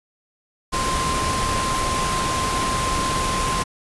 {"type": "tone in noise", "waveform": "sine", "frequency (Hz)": 1046.5, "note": "C6", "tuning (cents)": 0, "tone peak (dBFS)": -23, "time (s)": [0.72, 3.64], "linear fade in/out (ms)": 20, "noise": "pink", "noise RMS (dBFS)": -24, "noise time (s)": [0.72, 3.64], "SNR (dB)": -2, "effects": ["resampled to 24000 Hz"]}